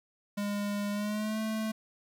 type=tone with pitch glide; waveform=square; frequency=204.2 to 218.9 Hz; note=G#3 to A3; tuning=-29 to -9 cents; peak=-31 dBFS; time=0.37-1.72 s; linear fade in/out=10 ms; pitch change=+120 cents; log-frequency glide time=0.91-1.4 s; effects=10-bit